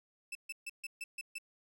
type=tone bursts; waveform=40% pulse; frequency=2637 Hz; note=E7; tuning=in tune; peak=-38 dBFS; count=7; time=0.32-1.384 s; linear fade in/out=5 ms; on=32 ms; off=140 ms; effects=none